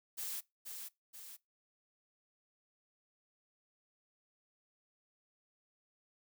blue noise with echo, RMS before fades -41 dBFS, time 0.17-0.41 s, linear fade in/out 20 ms, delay 480 ms, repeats 2, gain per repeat -5 dB, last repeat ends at 1.37 s, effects noise-tail reverb RT60 0.2 s tail -22 dB re dry

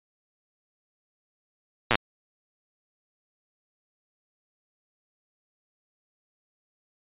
slowing click train, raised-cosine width 0.3 ms, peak -4 dBFS, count 6, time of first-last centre 1.91-1.954 s, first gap 8 ms, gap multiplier 1.05, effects resampled to 8000 Hz

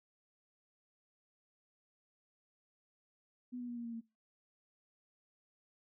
sine tone with pitch steps, 247.9 / 243.9 / 240 / 236.2 / 232.4 / 228.6 Hz, B3 / B3 / B3 / A#3 / A#3 / A#3, +7 / -21 / -49 / +23 / -5 / -34 cents, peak -40 dBFS, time 3.52-4.012 s, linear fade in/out 20 ms, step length 82 ms, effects noise-tail reverb RT60 0.3 s tail -25 dB re dry

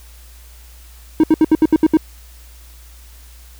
triangle tone bursts, 314.8 Hz, D#4, 20 cents sharp, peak -5 dBFS, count 8, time 1.2-1.971 s, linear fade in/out 2 ms, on 36 ms, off 69 ms, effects added 59 Hz sine -39 dBFS peak until 3.59 s + white hiss -47 dBFS RMS until 3.59 s

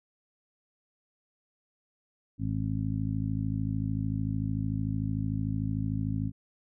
harmonic tone, 53.4 Hz, G#1, 49 cents sharp, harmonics 1 / 2 / 3 / 4 / 5, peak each -38 / -31 / -34 / -37 / -35 dBFS, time 2.38-6.32 s, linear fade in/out 50 ms, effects none

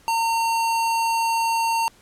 square tone, 913 Hz, A#5, 36 cents flat, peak -20 dBFS, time 0.08-1.88 s, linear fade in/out 0 ms, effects pink hiss -54 dBFS RMS until 2.01 s + low-pass 12000 Hz 12 dB/octave

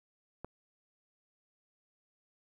click, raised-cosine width 1 ms, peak -27 dBFS, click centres 0.446 s, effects 11-bit

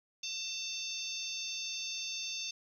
harmonic tone with a mistuned harmonic, 896 Hz, A5, 31 cents sharp, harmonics 3 / 4 / 5 / 6 / 7, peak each -43 / -42 / -44 / -44 / -43 dBFS, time 0.23-2.51 s, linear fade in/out 5 ms, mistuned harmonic 5, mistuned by +21 cents, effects 11-bit

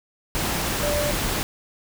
sine tone in noise, 587.3 Hz, D5, in tune, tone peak -23 dBFS, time 0.83-1.11 s, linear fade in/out 0 ms, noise pink, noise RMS -25 dBFS, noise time 0.35-1.43 s, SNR -1 dB, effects none

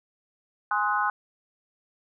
sine chord, Ab dominant seventh, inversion none, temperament equal with one note detuned, 830.6 / 1046.5 / 1261.9 / 1480 Hz, Ab5 / C6 / Eb6 / Gb6, 0 / 0 / +24 / 0 cents, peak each -28 dBFS, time 0.71-1.1 s, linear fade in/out 2 ms, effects none

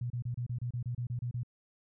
sine tone bursts, 121.4 Hz, B2, 29 cents flat, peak -32 dBFS, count 12, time 0.01-1.433 s, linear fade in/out 5 ms, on 92 ms, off 29 ms, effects none

